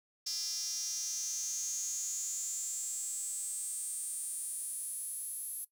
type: tone with high-pass filter sweep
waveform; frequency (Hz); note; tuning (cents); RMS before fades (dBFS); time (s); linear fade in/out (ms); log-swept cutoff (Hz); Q
square; 185; F#3; 0; -38; 0.26-5.65; 10; 5300 to 11000; 9.2
effects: noise-tail reverb RT60 0.1 s tail -19 dB re dry